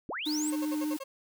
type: linear sweep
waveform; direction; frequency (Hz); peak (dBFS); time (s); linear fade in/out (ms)
sine; up; 185 to 8372; -33; 0.09-0.5; 0
type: high-pass noise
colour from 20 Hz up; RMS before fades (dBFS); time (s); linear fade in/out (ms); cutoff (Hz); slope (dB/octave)
white; -46; 0.25-0.99; 10; 450; 12
type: tone with vibrato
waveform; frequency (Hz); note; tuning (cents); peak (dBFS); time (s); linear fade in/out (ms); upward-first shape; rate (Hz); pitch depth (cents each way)
triangle; 303.4; D#4; -44; -27; 0.26-0.97; 10; triangle; 15; 16
type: tone bursts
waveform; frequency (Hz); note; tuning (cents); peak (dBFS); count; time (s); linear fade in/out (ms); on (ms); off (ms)
30% pulse; 541; C#5; -42; -34; 6; 0.52-1.04; 10; 40; 56
effects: none